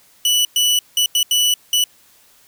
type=tone bursts at uneven times; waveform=sawtooth; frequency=2960 Hz; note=F#7; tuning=in tune; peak=-10 dBFS; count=6; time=0.25-0.45 / 0.56-0.79 / 0.97-1.06 / 1.15-1.23 / 1.31-1.54 / 1.73-1.84 s; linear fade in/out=2 ms; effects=white hiss -52 dBFS RMS until 2.47 s